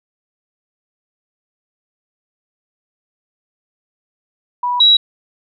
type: tone pair in turn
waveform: sine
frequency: 979 / 3879 Hz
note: B5 / B7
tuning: -15 / -32 cents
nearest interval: 2 octaves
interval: 2383 cents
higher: second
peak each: -15 / -6 dBFS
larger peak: second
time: 4.63-4.8 / 4.8-4.97 s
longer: neither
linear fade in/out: 5 ms
effects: none